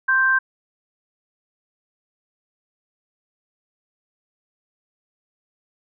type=tone pair together; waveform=sine; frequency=1049.8 / 1568 Hz; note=C6 / G6; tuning=+5 / 0 cents; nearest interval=perfect fifth; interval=695 cents; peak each=-23 / -15 dBFS; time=0.08-0.39 s; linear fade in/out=10 ms; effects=none